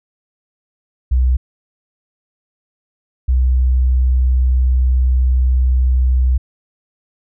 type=tone pair in turn; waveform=sine; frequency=63.1 / 63.4 Hz; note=B1 / B1; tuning=+38 / +46 cents; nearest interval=unison; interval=8 cents; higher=second; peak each=-10 dBFS; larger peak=neither; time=1.11-1.37 / 3.28-6.38 s; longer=second; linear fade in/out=10 ms; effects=none